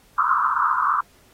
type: band-pass noise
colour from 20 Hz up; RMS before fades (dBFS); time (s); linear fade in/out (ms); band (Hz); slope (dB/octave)
white; -20; 0.18-1.01; 5; 990 to 1400; 96
effects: pink hiss -56 dBFS RMS until 1.33 s + AAC 48 kbps